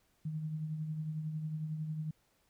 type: tone with tremolo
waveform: sine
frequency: 155.56 Hz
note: D#3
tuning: in tune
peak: -33 dBFS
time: 0.25-2.11 s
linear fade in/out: 5 ms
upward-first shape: triangle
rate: 11 Hz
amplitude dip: 50%
effects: pink hiss -73 dBFS RMS until 2.49 s